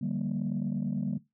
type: chord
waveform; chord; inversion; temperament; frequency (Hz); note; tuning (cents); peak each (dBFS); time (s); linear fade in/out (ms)
sine; G minor seventh; second; just; 147 / 176.4 / 196 / 235.2; D3 / F3 / G3 / Bb3; +2 / +18 / 0 / +16; -33 / -37 / -32 / -32; 0.01-1.18; 10
effects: noise-tail reverb RT60 0.2 s tail -17 dB re dry + tanh soft clip ceiling -23 dBFS